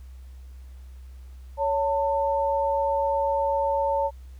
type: tone pair together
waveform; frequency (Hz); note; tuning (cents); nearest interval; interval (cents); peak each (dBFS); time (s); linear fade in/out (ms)
sine; 559 / 896; C#5 / A5; +14 / +31; minor sixth; 817; -24; 1.57-4.11; 50
effects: added 64 Hz sine -40 dBFS peak until 4.39 s + pink hiss -62 dBFS RMS until 4.39 s